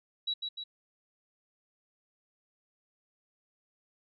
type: tone with echo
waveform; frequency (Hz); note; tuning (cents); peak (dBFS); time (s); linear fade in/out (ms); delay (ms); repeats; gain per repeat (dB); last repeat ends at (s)
sine; 3895; B7; -25; -29; 0.27-0.34; 10; 150; 2; -4; 0.64
effects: none